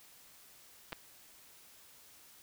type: clicks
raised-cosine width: 0.3 ms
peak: -27 / -23 dBFS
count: 2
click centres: 0.923 / 0.929 s
effects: white hiss -59 dBFS RMS until 2.42 s